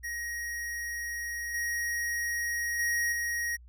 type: tone with level steps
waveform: square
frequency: 1886 Hz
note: A#6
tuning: 20 cents sharp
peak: -34 / -30 / -27 / -30 dBFS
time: 0.03-3.57 s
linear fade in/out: 20 ms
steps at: 1.54 / 2.79 / 3.12 s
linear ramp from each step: 5 ms
effects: added 60 Hz sine -49 dBFS peak until 3.68 s